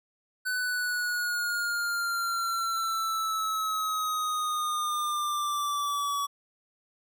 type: exponential sweep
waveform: square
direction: down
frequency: 1506 to 1133 Hz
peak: -28 dBFS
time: 0.45-6.27 s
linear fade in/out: 20 ms
effects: none